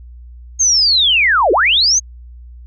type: linear two-way sweep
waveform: sine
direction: down then up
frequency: 6520 to 327.7 to 6520 Hz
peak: -9 dBFS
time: 0.59-2 s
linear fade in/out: 20 ms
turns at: 1.52 s
effects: added 60 Hz sine -33 dBFS peak until 2.66 s